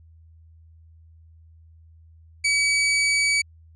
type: tone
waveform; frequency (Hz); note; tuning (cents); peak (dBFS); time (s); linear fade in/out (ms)
sawtooth; 2280; C#7; +48; -15; 2.44-3.42; 10
effects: added 81 Hz sine -48 dBFS peak until 3.75 s + resampled to 22050 Hz